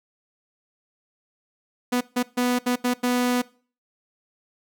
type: tone bursts at uneven times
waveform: sawtooth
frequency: 246.9 Hz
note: B3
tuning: in tune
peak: -16 dBFS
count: 6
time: 1.92-2.01 / 2.16-2.23 / 2.37-2.59 / 2.66-2.76 / 2.84-2.94 / 3.03-3.42 s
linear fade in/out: 10 ms
effects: noise-tail reverb RT60 0.4 s tail -21 dB re dry